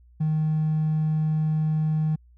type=tone with hard clipping; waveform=triangle; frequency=155.56 Hz; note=D#3; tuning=in tune; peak=-21 dBFS; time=0.2-2.16 s; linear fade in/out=10 ms; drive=4 dB; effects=added 60 Hz sine -51 dBFS peak until 2.37 s